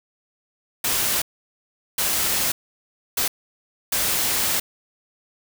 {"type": "noise bursts at uneven times", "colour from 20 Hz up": "white", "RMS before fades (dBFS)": -22, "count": 4, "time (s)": [[0.84, 1.22], [1.98, 2.52], [3.17, 3.28], [3.92, 4.6]], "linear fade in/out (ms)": 5, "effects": []}